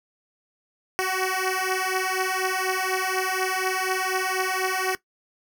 10% pulse beating tone pair, 372.9 / 377 Hz, F#4 / F#4, +14 / +32 cents, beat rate 4.1 Hz, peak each -18 dBFS, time 0.99-4.95 s, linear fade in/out 0 ms, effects noise-tail reverb RT60 0.1 s tail -17 dB re dry

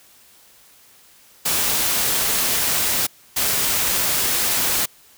white noise bursts at uneven times, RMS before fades -20 dBFS, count 2, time 1.45-3.07 / 3.36-4.86 s, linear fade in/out 10 ms, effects white hiss -51 dBFS RMS until 5.17 s

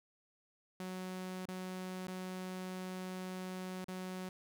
sawtooth tone with dropouts, 185 Hz, F#3, in tune, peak -37 dBFS, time 0.8-4.29 s, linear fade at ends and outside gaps 2 ms, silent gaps 1.456-1.485 / 2.071-2.081 / 3.844-3.883 s, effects none

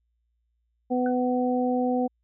harmonic tone, 250 Hz, B3, 21 cents sharp, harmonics 1 / 2 / 3, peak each -24 / -27 / -29 dBFS, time 0.9-2.08 s, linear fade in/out 20 ms
sine tone with exponential decay, 1504 Hz, F#6, 28 cents sharp, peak -31 dBFS, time 1.06-1.16 s, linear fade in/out 2 ms, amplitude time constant 21 ms
effects added 58 Hz sine -70 dBFS peak until 2.23 s

